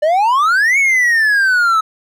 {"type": "exponential two-way sweep", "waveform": "triangle", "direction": "up then down", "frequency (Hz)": [585, 2246, 1284], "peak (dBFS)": -8, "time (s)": [0.02, 1.81], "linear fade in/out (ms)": 10, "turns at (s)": 0.78, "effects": []}